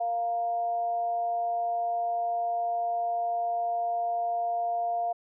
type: tone with amplitude modulation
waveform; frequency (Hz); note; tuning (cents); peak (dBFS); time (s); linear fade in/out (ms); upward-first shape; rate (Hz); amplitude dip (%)
sine; 698.5; F5; 0; -24; 0-5.13; 10; sine; 232; 40
effects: none

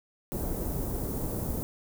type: band-stop noise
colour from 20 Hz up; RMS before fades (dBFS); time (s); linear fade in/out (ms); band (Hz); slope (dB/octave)
pink; -32; 0.32-1.63; 0; 530 to 15000; 12
effects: none

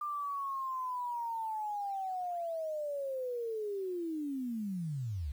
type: linear sweep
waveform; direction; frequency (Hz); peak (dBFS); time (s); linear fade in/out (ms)
sine; down; 1197 to 63; -34; 0.01-5.32; 5
effects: 10-bit

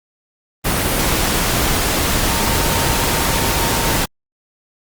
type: tone in noise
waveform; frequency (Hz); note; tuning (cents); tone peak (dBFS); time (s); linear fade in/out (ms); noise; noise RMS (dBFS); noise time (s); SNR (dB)
sine; 917; A#5; -29; -26; 2.26-3.98; 20; pink; -17; 0.64-4.06; -12
effects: Opus 32 kbps

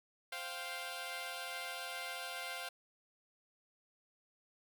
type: chord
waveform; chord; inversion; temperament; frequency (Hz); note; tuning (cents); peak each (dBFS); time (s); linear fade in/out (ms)
10% pulse; C suspended fourth; none; equal with one note detuned; 523.3 / 698.5 / 781.3; C5 / F5 / G5; 0 / 0 / -6; -39 / -35 / -40; 0.32-2.69; 5
effects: none

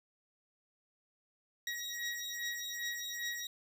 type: beating tone pair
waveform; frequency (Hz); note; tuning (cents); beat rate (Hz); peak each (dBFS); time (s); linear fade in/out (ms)
20% pulse; 1900 / 1902.5; A#6 / A#6; +33 / +35; 2.5; -36 / -35; 1.67-3.47; 2
effects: none

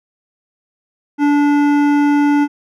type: tone with hard clipping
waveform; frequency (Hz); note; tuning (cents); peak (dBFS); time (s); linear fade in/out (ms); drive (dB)
sine; 290; D4; -22; -12; 1.18-2.48; 50; 13
effects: none

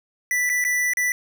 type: tone with dropouts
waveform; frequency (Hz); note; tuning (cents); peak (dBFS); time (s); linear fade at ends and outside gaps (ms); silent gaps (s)
square; 1975.5; B6; 0; -20; 0.31-1.12; 1; 0.493-0.498 / 0.641-0.649 / 0.935-0.971
effects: none

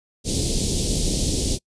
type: band-stop noise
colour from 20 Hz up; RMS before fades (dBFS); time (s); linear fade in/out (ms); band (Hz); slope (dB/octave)
pink; -22; 0.24-1.59; 50; 470 to 3800; 24
effects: noise-tail reverb RT60 0.1 s tail -26 dB re dry + resampled to 22050 Hz

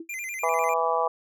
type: tone with exponential decay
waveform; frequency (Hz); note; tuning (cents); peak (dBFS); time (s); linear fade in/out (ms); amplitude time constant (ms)
sine; 329.6; E4; 0; -31; 0-0.09; 5; 19
type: tone with vibrato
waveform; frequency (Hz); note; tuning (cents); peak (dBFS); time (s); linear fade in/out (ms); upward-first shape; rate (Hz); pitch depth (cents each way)
square; 2217; C#7; 0; -32; 0.09-0.74; 5; square; 10; 130
type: harmonic tone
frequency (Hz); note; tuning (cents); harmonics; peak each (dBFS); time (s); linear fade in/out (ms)
164.81; E3; 0; 3 / 4 / 5 / 6 / 7; -28 / -28 / -28 / -28 / -28; 0.43-1.08; 5
effects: none

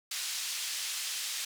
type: band-pass noise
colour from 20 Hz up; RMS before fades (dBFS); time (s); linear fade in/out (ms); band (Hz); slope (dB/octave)
pink; -36; 0.11-1.45; 5; 3200 to 9100; 12
effects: none

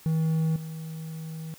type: tone with level steps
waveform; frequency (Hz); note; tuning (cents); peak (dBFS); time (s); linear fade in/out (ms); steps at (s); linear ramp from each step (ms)
triangle; 160; D#3; +49; -20 / -32; 0.06-1.54; 0; 0.56; 2
effects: white hiss -52 dBFS RMS until 1.58 s

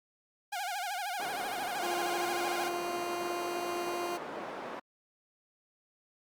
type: tone with vibrato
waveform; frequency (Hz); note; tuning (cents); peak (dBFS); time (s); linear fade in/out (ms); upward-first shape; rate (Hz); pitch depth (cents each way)
sawtooth; 763; G5; -47; -30; 0.52-2.69; 10; sine; 13; 150
type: band-pass noise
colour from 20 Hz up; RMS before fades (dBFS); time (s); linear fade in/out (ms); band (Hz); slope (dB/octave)
white; -41; 1.19-4.8; 10; 280 to 910; 12
type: tone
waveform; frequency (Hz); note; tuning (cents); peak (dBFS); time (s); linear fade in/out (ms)
20% pulse; 349.8; F4; +3; -29; 1.82-4.18; 20
effects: Opus 48 kbps

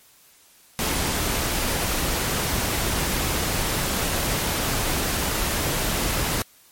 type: noise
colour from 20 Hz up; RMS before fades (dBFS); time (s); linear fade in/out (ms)
pink; -24; 0.79-6.42; 0
effects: white hiss -54 dBFS RMS until 6.71 s + MP3 64 kbps

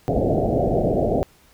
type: low-pass noise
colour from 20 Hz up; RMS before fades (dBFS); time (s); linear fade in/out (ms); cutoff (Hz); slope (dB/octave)
white; -20; 0.08-1.23; 0; 730; 96
effects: pink hiss -55 dBFS RMS until 1.53 s

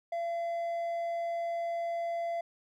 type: tone with hard clipping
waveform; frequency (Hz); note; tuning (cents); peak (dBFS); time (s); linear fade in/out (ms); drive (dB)
sine; 680; F5; -46; -32; 0.12-2.41; 5; 3
effects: none

